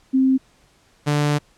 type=tone pair in turn; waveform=sine / sawtooth; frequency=263.3 / 147.13 Hz; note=C4 / D3; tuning=+11 / +4 cents; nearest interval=minor seventh; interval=1007 cents; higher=first; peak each=-13 dBFS; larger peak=neither; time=0.13-0.38 / 1.06-1.39 s; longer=second; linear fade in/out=20 ms; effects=pink hiss -57 dBFS RMS until 1.57 s + low-pass 9000 Hz 12 dB/octave